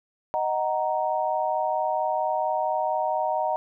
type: chord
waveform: sine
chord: D# minor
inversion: none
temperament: just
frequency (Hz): 622.3 / 746.7 / 933.4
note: D#5 / F#5 / A#5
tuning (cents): 0 / +16 / +2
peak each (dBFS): -27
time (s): 0.34-3.56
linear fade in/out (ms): 0
effects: none